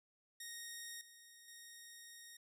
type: tone with level steps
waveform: 10% pulse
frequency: 1864.7 Hz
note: A#6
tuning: in tune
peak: -38 / -50 / -45 dBFS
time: 0.4-2.37 s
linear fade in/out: 5 ms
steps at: 1.01 / 1.48 s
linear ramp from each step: 2 ms
effects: none